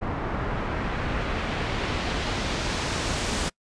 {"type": "noise with low-pass filter sweep", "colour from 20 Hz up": "pink", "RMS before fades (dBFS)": -28, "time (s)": [0.01, 3.5], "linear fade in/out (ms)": 20, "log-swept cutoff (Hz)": [1200, 8400], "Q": 0.87, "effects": ["noise-tail reverb RT60 0.1 s tail -26 dB re dry", "resampled to 22050 Hz"]}